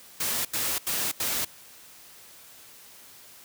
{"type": "noise bursts", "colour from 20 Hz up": "white", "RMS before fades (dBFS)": -28, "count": 4, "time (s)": [0.2, 1.449], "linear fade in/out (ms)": 5, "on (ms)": 250, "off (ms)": 83, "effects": ["white hiss -50 dBFS RMS until 3.44 s", "high-pass 60 Hz 12 dB/octave"]}